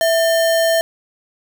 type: tone with sample-and-hold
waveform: sine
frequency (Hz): 659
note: E5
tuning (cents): -1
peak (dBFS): -12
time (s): 0.01-0.81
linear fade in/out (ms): 0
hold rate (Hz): 2450
effects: none